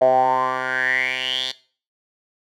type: tone with band-pass filter sweep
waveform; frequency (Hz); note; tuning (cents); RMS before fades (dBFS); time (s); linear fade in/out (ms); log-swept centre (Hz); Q
10% pulse; 129.1; C3; -23; -20; 0.01-1.52; 10; 630 to 3900; 7.9
effects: noise-tail reverb RT60 0.4 s tail -18 dB re dry